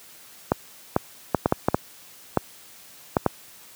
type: clicks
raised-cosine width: 1 ms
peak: -3 dBFS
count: 10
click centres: 0.519 / 0.964 / 1.347 / 1.459 / 1.524 / 1.685 / 1.745 / 2.373 / 3.168 / 3.263 s
effects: white hiss -48 dBFS RMS until 3.75 s + high-pass 80 Hz 12 dB/octave